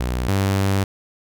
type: tone pair in turn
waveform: sawtooth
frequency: 61.7 / 97.63 Hz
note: B1 / G2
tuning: -1 / -7 cents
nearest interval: minor sixth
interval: 794 cents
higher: second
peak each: -17 / -13 dBFS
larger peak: second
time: 0-0.28 / 0.28-0.84 s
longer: second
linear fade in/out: 5 ms
effects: none